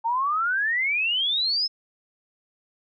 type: exponential sweep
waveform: sine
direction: up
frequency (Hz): 891 to 5274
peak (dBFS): -21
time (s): 0.04-1.68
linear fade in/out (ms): 20
effects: none